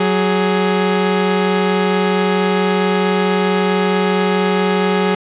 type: tone pair together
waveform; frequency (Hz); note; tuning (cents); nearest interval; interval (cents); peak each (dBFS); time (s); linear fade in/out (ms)
sawtooth; 185.95 / 416.4; F#3 / G#4; +9 / +5; octave + major second; 1396; -12; 0-5.15; 5
effects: resampled to 8000 Hz + 8-bit